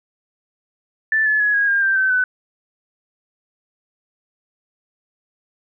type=tone with pitch steps; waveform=sine; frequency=1760 / 1720.8 / 1682.5 / 1645 / 1608.3 / 1572.5 / 1537.5 / 1503.2 Hz; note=A6 / A6 / G#6 / G#6 / G6 / G6 / G6 / F#6; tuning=0 / -39 / +22 / -17 / +44 / +5 / -34 / +27 cents; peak=-14 dBFS; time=1.12-2.24 s; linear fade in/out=2 ms; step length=140 ms; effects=none